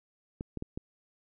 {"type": "clicks", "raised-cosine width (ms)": 3, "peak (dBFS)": -23, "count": 4, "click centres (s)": [0.409, 0.573, 0.624, 0.775], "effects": []}